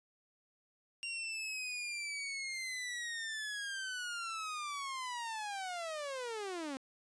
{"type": "linear sweep", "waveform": "sawtooth", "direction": "down", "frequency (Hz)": [2778, 258.2], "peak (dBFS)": -35, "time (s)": [1.03, 6.77], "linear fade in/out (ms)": 0, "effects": ["resampled to 22050 Hz"]}